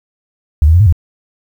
sine tone with pitch steps, 74.2 / 80.2 / 88.1 / 107.2 / 85 Hz, D2 / E2 / F2 / A2 / F2, +18 / -47 / +16 / -45 / -46 cents, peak -4 dBFS, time 0.62-0.925 s, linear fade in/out 0 ms, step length 61 ms, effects 7-bit

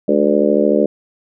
harmonic tone with a mistuned harmonic, 73.42 Hz, D2, in tune, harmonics 3 / 4 / 5 / 6 / 7 / 8, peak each -18 / -18 / -18 / -18 / -18 / -18 dBFS, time 0.08-0.86 s, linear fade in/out 5 ms, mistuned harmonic 3, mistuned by -83 cents, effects none

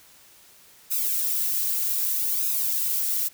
violet noise with flanger, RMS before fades -25 dBFS, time 0.9-3.29 s, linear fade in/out 20 ms, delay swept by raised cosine 0.77 to 3.57 ms, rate 0.64 Hz, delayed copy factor +0.8, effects white hiss -53 dBFS RMS until 3.33 s

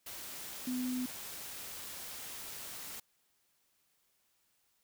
sine tone in noise, 251.9 Hz, B3, 34 cents sharp, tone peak -33 dBFS, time 0.67-1.06 s, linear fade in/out 5 ms, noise white, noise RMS -45 dBFS, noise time 0.06-3 s, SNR +9 dB, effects white hiss -75 dBFS RMS until 4.83 s

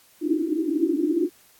white band-pass noise, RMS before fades -23 dBFS, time 0.21-1.3 s, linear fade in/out 50 ms, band 290 to 350 Hz, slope 96 dB/octave, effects white hiss -56 dBFS RMS until 1.59 s + AAC 64 kbps

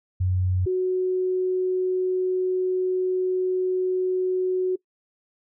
sine tone pair in turn, 92 / 369.5 Hz, F#2 / F#4, -9 / -2 cents, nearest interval 2 octaves, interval 2407 cents, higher second, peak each -20 dBFS, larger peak neither, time 0.2-0.66 / 0.66-4.76 s, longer second, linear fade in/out 10 ms, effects noise-tail reverb RT60 0.1 s tail -21 dB re dry

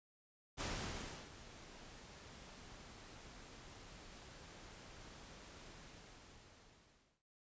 pink noise with ADSR envelope, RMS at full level -41 dBFS, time 0.57-7.23 s, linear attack 37 ms, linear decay 680 ms, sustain -15 dB, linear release 1500 ms, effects resampled to 16000 Hz

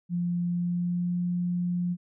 sine tone with pitch glide, 174.61 to 176.64 Hz, F3 to F3, 0 to +20 cents, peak -25 dBFS, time 0.09-1.97 s, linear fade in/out 50 ms, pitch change +20 cents, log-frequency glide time 0.49-1.19 s, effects none

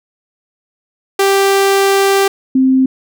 sawtooth / sine tone pair in turn, 392.6 / 262 Hz, G4 / C4, +3 / +2 cents, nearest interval perfect fifth, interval 701 cents, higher first, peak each -5 / -7 dBFS, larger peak first, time 1.19-2.28 / 2.55-2.86 s, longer first, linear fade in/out 5 ms, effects none

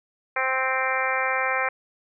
harmonic tone, 261.6 Hz, C4, in tune, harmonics 2 / 3 / 4 / 5 / 6 / 7 / 8 / 9, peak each -30 / -30 / -30 / -30 / -30 / -30 / -30 / -30 dBFS, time 0.36-1.69 s, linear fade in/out 5 ms, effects none

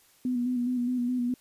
sine tone with vibrato, 246.9 Hz, B3, in tune, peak -25 dBFS, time 0.25-1.34 s, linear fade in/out 2 ms, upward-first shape square, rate 4.8 Hz, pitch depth 32 cents each way, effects white hiss -61 dBFS RMS until 1.4 s + resampled to 32000 Hz

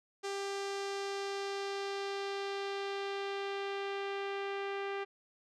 sawtooth tone with low-pass filter sweep, 396.2 Hz, G4, 18 cents sharp, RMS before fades -38 dBFS, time 0.23-5.05 s, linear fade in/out 20 ms, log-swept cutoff 6800 to 2500 Hz, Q 1.4, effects none

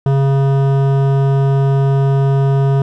triangle tone with hard clipping, 137.1 Hz, C#3, 19 cents flat, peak -12 dBFS, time 0.06-2.82 s, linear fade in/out 2 ms, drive 18 dB, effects none

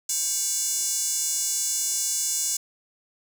square tone with high-pass filter, 317.7 Hz, D#4, 36 cents sharp, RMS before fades -26 dBFS, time 0.09-2.57 s, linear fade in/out 5 ms, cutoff 7000 Hz, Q 3.4, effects none

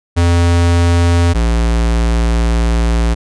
square tone pair in turn, 86 / 57.4 Hz, F2 / A#1, -26 / -26 cents, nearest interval perfect fifth, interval 700 cents, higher first, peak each -9 / -11 dBFS, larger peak first, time 0.16-1.34 / 1.34-3.15 s, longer second, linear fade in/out 20 ms, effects resampled to 22050 Hz

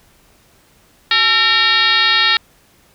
sine tone with frequency modulation, 2794 Hz, F7, in tune, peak -10 dBFS, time 1.11-2.37 s, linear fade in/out 2 ms, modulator 483 Hz, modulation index 3.1, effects pink hiss -52 dBFS RMS until 2.94 s

